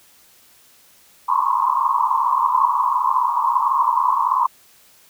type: band-pass noise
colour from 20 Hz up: pink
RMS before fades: -18 dBFS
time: 1.28-4.47 s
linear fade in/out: 10 ms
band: 950 to 1100 Hz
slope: 96 dB/octave
effects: white hiss -52 dBFS RMS until 5.09 s